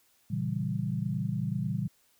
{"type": "chord", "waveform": "sine", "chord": "A# diminished seventh", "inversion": "none", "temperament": "equal with one note detuned", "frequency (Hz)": [116.54, 138.59, 164.81, 194.98], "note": ["A#2", "C#3", "E3", "G3"], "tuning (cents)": [0, 0, 0, -9], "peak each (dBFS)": -34, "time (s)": [0.3, 1.88], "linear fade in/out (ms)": 10, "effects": ["white hiss -67 dBFS RMS until 2.19 s"]}